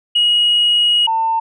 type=tone pair in turn; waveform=sine; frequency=2895 / 899.3 Hz; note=F#7 / A5; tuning=-38 / +38 cents; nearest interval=octave + minor sixth; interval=2024 cents; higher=first; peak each=-9 / -13 dBFS; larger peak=first; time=0.15-1.07 / 1.07-1.4 s; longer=first; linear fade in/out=10 ms; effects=tanh soft clip ceiling -7 dBFS